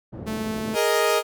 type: band-pass noise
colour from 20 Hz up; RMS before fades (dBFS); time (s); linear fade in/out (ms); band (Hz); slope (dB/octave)
pink; -35; 0.12-0.77; 20; 100 to 400; 12
type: tone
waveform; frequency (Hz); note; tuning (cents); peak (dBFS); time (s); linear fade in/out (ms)
sawtooth; 218.8; A3; -9; -23; 0.26-0.76; 20
type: chord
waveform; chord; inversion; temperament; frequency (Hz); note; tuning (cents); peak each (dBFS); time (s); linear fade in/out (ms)
sawtooth; Ab suspended second; none; equal; 415.3 / 466.2 / 622.3; Ab4 / Bb4 / Eb5; 0 / 0 / 0; -20 / -19 / -19; 0.73-1.23; 50
effects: none

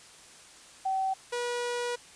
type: tone pair in turn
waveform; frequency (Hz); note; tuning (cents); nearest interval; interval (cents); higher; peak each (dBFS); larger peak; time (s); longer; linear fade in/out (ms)
sine / sawtooth; 766 / 483.9; G5 / B4; -40 / -35; minor sixth; 795; first; -26; neither; 0.85-1.14 / 1.32-1.96; second; 10
effects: white hiss -52 dBFS RMS until 2.15 s + resampled to 22050 Hz

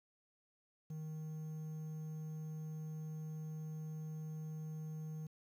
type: tone with quantisation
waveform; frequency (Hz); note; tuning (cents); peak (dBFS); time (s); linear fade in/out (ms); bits
triangle; 156.1; D#3; +6; -40; 0.9-5.27; 5; 11
effects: none

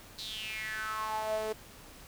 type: tone with high-pass filter sweep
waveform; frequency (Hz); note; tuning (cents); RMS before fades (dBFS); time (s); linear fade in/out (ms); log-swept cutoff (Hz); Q
sawtooth; 217.3; A3; -21; -36; 0.18-1.53; 10; 4200 to 470; 7
effects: pink hiss -52 dBFS RMS until 2.07 s

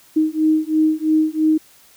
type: beating tone pair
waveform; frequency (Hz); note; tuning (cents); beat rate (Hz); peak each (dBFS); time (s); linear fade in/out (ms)
sine; 311.1 / 314.1; D#4 / D#4; 0 / +16; 3; -17; 0.16-1.58; 10
effects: white hiss -50 dBFS RMS until 1.96 s

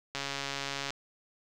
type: click train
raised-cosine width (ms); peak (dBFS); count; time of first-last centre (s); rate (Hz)
0.2; -17; 106; 0.15-0.905; 139
effects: none

